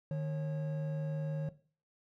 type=tone pair together; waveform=triangle; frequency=153.1 / 546 Hz; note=D#3 / C#5; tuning=-28 / -26 cents; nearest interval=octave + minor seventh; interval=2202 cents; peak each=-30 / -38 dBFS; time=0.11-1.49 s; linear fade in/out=2 ms; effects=noise-tail reverb RT60 0.4 s tail -17 dB re dry + tanh soft clip ceiling -29 dBFS